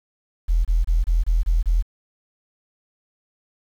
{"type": "tone bursts", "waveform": "sine", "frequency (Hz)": 41.2, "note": "E1", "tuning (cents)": 0, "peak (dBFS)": -14, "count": 7, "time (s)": [0.48, 1.826], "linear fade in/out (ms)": 20, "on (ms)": 170, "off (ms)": 26, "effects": ["tanh soft clip ceiling -10 dBFS", "8-bit"]}